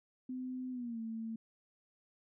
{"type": "tone with pitch glide", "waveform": "sine", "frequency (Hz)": [255.2, 224.7], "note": ["C4", "A3"], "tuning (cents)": [-43, 37], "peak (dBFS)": -38, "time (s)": [0.29, 1.36], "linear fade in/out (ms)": 5, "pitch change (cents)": -220, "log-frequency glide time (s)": [0.71, 1], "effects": []}